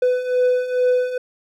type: beating tone pair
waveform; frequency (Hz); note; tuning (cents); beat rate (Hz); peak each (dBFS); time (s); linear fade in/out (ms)
triangle; 498.5 / 500.8; B4 / B4; +16 / +24; 2.3; -20 / -15; 0.02-1.18; 5
effects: none